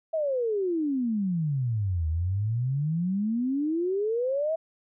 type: exponential two-way sweep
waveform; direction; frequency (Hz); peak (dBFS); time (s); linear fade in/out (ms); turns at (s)
sine; down then up; 659.3 to 77.3 to 659.3; -24; 0.13-4.56; 10; 2.08
effects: none